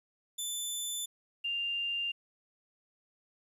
15% pulse / sine tone pair in turn, 3520 / 2794 Hz, A7 / F7, 0 / 0 cents, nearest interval major third, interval 400 cents, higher first, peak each -27 / -31 dBFS, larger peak first, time 0.38-1.06 / 1.44-2.12 s, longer neither, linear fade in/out 10 ms, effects resampled to 32000 Hz + 11-bit

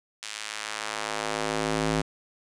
square tone with high-pass filter sweep, 53.5 Hz, A1, 48 cents flat, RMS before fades -30 dBFS, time 0.22-2.02 s, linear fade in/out 10 ms, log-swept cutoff 2800 to 160 Hz, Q 0.72, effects resampled to 22050 Hz + 8-bit

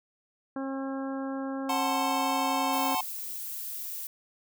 harmonic tone, 269.6 Hz, C#4, 48 cents flat, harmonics 1 / 2 / 3 / 4 / 5 / 6, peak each -32 / -38 / -42 / -44 / -46 / -48 dBFS, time 0.56-2.95 s, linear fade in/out 2 ms
square chord, F# diminished, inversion none, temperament equal, 740 / 880 / 1046.5 Hz, F#5 / A5 / C6, 0 / 0 / 0 cents, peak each -32 dBFS, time 1.69-3.01 s, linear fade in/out 5 ms
violet noise, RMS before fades -37 dBFS, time 2.73-4.07 s, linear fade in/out 2 ms
effects none

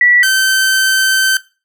sine / sawtooth tone pair in turn, 1951 / 1544 Hz, B6 / G6, -22 / -27 cents, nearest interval major third, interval 405 cents, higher first, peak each -6 / -6 dBFS, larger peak neither, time 0.01-0.23 / 0.23-1.37 s, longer second, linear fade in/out 2 ms, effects noise-tail reverb RT60 0.3 s tail -18 dB re dry

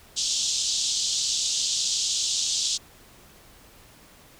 white band-pass noise, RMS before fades -26 dBFS, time 0.16-2.78 s, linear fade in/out 20 ms, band 3200 to 7400 Hz, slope 48 dB/octave, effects pink hiss -52 dBFS RMS until 4.39 s

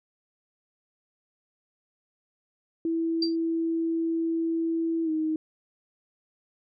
sine tone with pitch glide, 329.1 to 313.9 Hz, E4 to D#4, -3 to +15 cents, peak -24 dBFS, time 2.85-5.36 s, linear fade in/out 2 ms, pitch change -82 cents, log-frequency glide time 5.04-5.1 s
sine tone with exponential decay, 4699 Hz, D8, in tune, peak -22 dBFS, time 3.22-3.36 s, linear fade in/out 5 ms, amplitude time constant 29 ms
effects none

